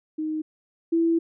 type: tone pair in turn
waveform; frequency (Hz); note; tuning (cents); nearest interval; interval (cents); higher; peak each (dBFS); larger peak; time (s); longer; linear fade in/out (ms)
sine; 311.1 / 331.9; D#4 / E4; 0 / +12; minor second; 112; second; -25 / -18; second; 0.18-0.42 / 0.92-1.19; second; 10
effects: none